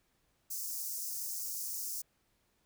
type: high-pass noise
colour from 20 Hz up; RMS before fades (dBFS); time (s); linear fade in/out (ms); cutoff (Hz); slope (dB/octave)
white; -39; 0.5-2.02; 10; 5100; 48
effects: pink hiss -75 dBFS RMS until 2.65 s